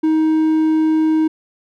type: tone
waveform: triangle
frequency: 314.9 Hz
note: D#4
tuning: 21 cents sharp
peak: -10 dBFS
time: 0.03-1.28 s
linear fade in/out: 10 ms
effects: none